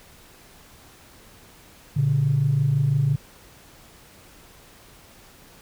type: tone pair together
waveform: sine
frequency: 116.7 / 142.66 Hz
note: A#2 / D3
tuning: +2 / -50 cents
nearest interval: minor third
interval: 348 cents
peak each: -23 / -18 dBFS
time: 1.96-3.16 s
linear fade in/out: 10 ms
effects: tanh soft clip ceiling -11 dBFS + pink hiss -50 dBFS RMS until 5.61 s